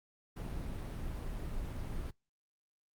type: noise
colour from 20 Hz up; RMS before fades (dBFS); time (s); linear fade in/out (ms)
brown; -39; 0.36-2.11; 10
effects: noise-tail reverb RT60 0.2 s tail -26 dB re dry + Opus 32 kbps